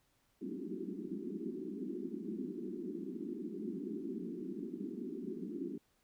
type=band-pass noise; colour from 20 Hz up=white; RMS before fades=-42 dBFS; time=0.41-5.78 s; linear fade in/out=5 ms; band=180 to 390 Hz; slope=96 dB/octave; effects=pink hiss -75 dBFS RMS until 6.03 s